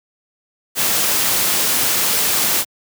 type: noise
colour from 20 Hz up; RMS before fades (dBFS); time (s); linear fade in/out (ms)
white; -17; 0.75-2.65; 50
effects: high-pass 100 Hz 12 dB/octave